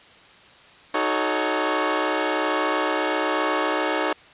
15% pulse chord, D# half-diminished seventh, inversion none, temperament equal with one note detuned, 311.1 / 370 / 432.9 / 554.4 Hz, D#4 / F#4 / A4 / C#5, 0 / 0 / -28 / 0 cents, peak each -19 / -22 / -21 / -20 dBFS, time 0.94-4.13 s, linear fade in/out 5 ms, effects white hiss -49 dBFS RMS until 4.33 s + resampled to 8000 Hz

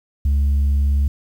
sine tone, 70.4 Hz, C#2, 27 cents sharp, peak -11 dBFS, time 0.25-1.08 s, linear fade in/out 5 ms, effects tanh soft clip ceiling -13 dBFS + 8-bit

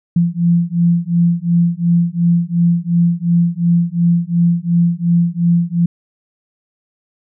sine beating tone pair, 170 / 172.8 Hz, F3 / F3, -46 / -18 cents, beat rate 2.8 Hz, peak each -14 dBFS, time 0.16-5.86 s, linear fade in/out 5 ms, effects none

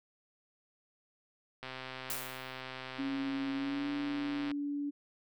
click train, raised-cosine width 0.3 ms, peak -26 dBFS, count 376, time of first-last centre 1.63-4.515 s, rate 130 Hz
blue noise with exponential decay, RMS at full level -35 dBFS, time 2.1-2.61 s, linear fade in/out 1 ms, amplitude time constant 110 ms
sine tone with pitch glide, 274.1 to 287.6 Hz, C#4 to D4, -19 to -36 cents, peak -33 dBFS, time 2.98-4.91 s, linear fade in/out 20 ms, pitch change +83 cents, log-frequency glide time 3.55-3.89 s
effects none

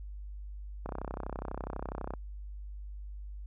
click train, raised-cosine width 1 ms, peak -23 dBFS, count 42, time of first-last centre 0.86-2.137 s, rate 32.1 Hz, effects added 50 Hz sine -40 dBFS peak until 3.46 s

